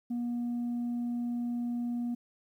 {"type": "tone", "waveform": "sine", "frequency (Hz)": 239.8, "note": "A#3", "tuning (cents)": 49, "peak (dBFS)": -28, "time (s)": [0.1, 2.15], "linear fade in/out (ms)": 10, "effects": ["tanh soft clip ceiling -29 dBFS", "11-bit"]}